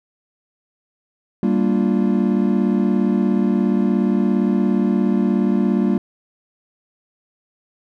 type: chord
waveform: triangle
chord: G minor seventh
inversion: none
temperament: equal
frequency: 196 / 233.1 / 293.7 / 349.2 Hz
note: G3 / Bb3 / D4 / F4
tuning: 0 / 0 / 0 / 0 cents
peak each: -16 / -17 / -22 / -22 dBFS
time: 1.43-5.98 s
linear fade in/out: 2 ms
effects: none